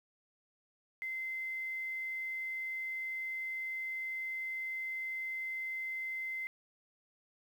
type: tone with quantisation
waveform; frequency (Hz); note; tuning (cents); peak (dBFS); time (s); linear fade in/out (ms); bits
sine; 2069; C7; -20; -36; 1.02-6.47; 0; 10
effects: none